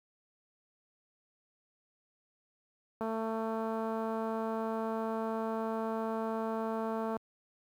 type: click train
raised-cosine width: 1 ms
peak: -23 dBFS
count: 928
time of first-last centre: 3.01-7.167 s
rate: 223 Hz
effects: high-pass 80 Hz 12 dB/octave + 10-bit